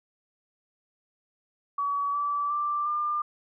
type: tone with pitch steps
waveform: sine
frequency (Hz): 1136 / 1156.5 / 1177.4 / 1198.7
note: C#6 / D6 / D6 / D6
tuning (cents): +42 / -27 / +4 / +35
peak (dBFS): -25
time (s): 1.78-3.22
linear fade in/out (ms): 5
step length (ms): 360
effects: none